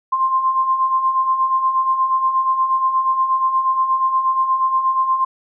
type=beating tone pair; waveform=sine; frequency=1044 / 1052.4 Hz; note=C6 / C6; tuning=-4 / +10 cents; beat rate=8.4 Hz; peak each=-23 / -15 dBFS; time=0.12-5.25 s; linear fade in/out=10 ms; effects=none